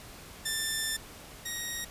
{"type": "tone pair in turn", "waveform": "10% pulse", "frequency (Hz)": [1777, 1882.7], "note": ["A6", "A#6"], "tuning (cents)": [17, 17], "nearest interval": "minor second", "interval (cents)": 100, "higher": "second", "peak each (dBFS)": [-21, -25], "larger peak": "first", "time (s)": [[0.45, 0.97], [1.45, 1.85]], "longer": "first", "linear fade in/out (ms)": 10, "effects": ["pink hiss -48 dBFS RMS until 1.9 s", "resampled to 32000 Hz"]}